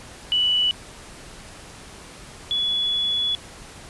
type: tone pair in turn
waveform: sine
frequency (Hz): 2960 / 3405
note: F#7 / G#7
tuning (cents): 0 / +42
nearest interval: major second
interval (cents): 242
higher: second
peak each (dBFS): -17 / -20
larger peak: first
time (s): 0.32-0.71 / 2.51-3.35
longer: second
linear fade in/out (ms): 0
effects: pink hiss -42 dBFS RMS until 3.89 s + resampled to 24000 Hz